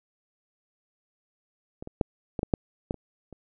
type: clicks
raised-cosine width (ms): 2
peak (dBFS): -24 / -25 / -9 / -16 / -13 / -8 / -13 / -28 / -30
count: 9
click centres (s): 1.825 / 1.874 / 2.012 / 2.392 / 2.431 / 2.538 / 2.909 / 2.943 / 3.327
effects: none